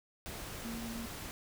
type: tone in noise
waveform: sine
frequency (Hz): 229.8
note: A#3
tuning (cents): -25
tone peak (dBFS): -40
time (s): 0.65-1.06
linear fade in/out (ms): 0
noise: pink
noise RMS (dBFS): -44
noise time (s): 0.26-1.31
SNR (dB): +1
effects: none